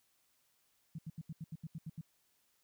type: tone bursts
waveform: sine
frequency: 160 Hz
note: D#3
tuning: 49 cents sharp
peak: -40 dBFS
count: 10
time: 0.95-2.012 s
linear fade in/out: 5 ms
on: 36 ms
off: 78 ms
effects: white hiss -75 dBFS RMS until 2.63 s